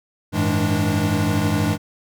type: tone cluster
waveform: square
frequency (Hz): 94.6 / 106.9 / 160 / 208.3 / 293.4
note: F#2 / A2 / D#3 / G#3 / D4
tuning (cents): +39 / -49 / +49 / +5 / -2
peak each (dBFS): -25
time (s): 0.32-1.78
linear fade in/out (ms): 50
effects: none